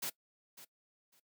white noise with echo, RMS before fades -38 dBFS, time 0.02-0.1 s, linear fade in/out 10 ms, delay 550 ms, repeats 2, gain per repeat -15 dB, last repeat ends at 1.2 s, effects noise-tail reverb RT60 0.1 s tail -20 dB re dry + high-pass 150 Hz 12 dB/octave

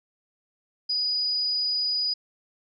sine tone, 4935 Hz, D#8, 15 cents flat, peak -23 dBFS, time 0.89-2.14 s, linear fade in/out 10 ms, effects none

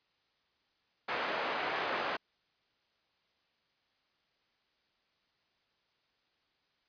pink band-pass noise, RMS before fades -35 dBFS, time 1.08-2.17 s, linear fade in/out 10 ms, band 530 to 2400 Hz, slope 12 dB/octave, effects white hiss -75 dBFS RMS until 6.88 s + resampled to 11025 Hz

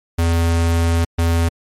square tone bursts at uneven times, 83.8 Hz, E2, 29 cents sharp, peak -14 dBFS, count 2, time 0.18-1.05 / 1.18-1.49 s, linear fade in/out 10 ms, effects MP3 64 kbps

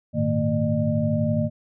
sine tone cluster, 103 / 114.9 / 153.7 / 227.7 / 603 Hz, G#2 / A#2 / D#3 / A#3 / D5, -14 / -25 / -21 / -40 / +46 cents, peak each -27 / -29 / -25 / -24 / -27 dBFS, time 0.13-1.5 s, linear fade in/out 50 ms, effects none

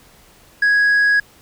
triangle tone with tanh clipping, 1661.2 Hz, G#6, in tune, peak -12 dBFS, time 0.62-1.2 s, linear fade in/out 5 ms, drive 7 dB, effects pink hiss -49 dBFS RMS until 1.41 s

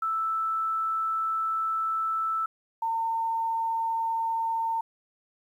sine tone pair in turn, 1318.5 / 907.6 Hz, E6 / A#5, 0 / -47 cents, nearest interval tritone, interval 647 cents, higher first, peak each -25 dBFS, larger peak neither, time 0.02-2.46 / 2.82-4.81 s, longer first, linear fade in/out 5 ms, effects 10-bit

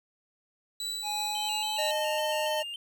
35% pulse tone with tremolo, 3951 Hz, B7, in tune, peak -29 dBFS, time 0.8-1.91 s, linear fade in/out 2 ms, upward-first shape triangle, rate 3 Hz, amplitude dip 35%
square tone with pitch glide, 830.6 to 885.1 Hz, G#5 to A5, 0 to +10 cents, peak -33 dBFS, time 1.02-2.64 s, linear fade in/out 50 ms, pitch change +110 cents, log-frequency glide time 1.24-2.25 s
triangle tone with vibrato, 2943 Hz, F#7, 10 cents flat, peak -34 dBFS, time 1.35-2.76 s, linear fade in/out 2 ms, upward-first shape square, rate 3.6 Hz, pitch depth 80 cents each way
square tone, 613 Hz, D#5, 26 cents flat, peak -30 dBFS, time 1.78-2.63 s, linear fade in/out 10 ms
effects none

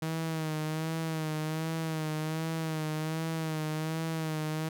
sawtooth tone with vibrato, 158.4 Hz, D#3, 31 cents sharp, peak -27 dBFS, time 0.02-4.69 s, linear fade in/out 5 ms, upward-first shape sine, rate 1.3 Hz, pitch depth 43 cents each way, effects none

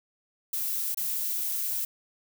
violet noise with dropouts, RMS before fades -30 dBFS, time 0.53-1.85 s, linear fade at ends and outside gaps 5 ms, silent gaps 0.946-0.972 s, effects none

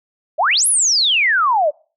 sine exponential two-way sweep, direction up then down, 560 to 11330 to 560 Hz, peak -12 dBFS, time 0.38-1.71 s, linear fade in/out 20 ms, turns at 0.67 s, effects noise-tail reverb RT60 0.4 s tail -26 dB re dry

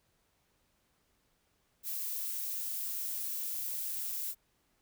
violet noise, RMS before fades -37 dBFS, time 1.83-4.35 s, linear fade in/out 50 ms, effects pink hiss -74 dBFS RMS until 4.81 s

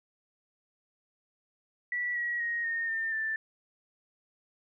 sine tone with pitch steps, 1952 / 1914 / 1876.8 / 1840.3 / 1804.5 / 1769.4 Hz, B6 / A#6 / A#6 / A#6 / A6 / A6, -21 / +45 / +11 / -23 / +43 / +9 cents, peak -29 dBFS, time 1.92-3.36 s, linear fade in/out 2 ms, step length 240 ms, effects none

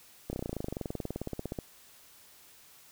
slowing click train, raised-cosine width 2 ms, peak -21 dBFS, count 29, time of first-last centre 0.3-1.588 s, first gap 30 ms, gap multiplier 1.03, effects white hiss -57 dBFS RMS until 2.91 s

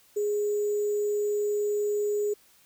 sine tone with sample-and-hold, 415.3 Hz, G#4, in tune, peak -24 dBFS, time 0.16-2.34 s, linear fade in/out 10 ms, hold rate 7350 Hz, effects white hiss -60 dBFS RMS until 2.65 s

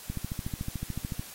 click train, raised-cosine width 5 ms, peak -20 dBFS, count 16, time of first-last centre 0.1-1.195 s, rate 13.7 Hz, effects white hiss -46 dBFS RMS until 1.34 s + AAC 48 kbps

